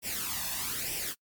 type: noise with flanger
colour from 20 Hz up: white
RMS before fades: -34 dBFS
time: 0.02-1.15 s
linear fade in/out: 50 ms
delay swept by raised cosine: 0.37 to 1.15 ms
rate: 1.1 Hz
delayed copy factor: +0.7
effects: noise-tail reverb RT60 0.1 s tail -26 dB re dry + MP3 96 kbps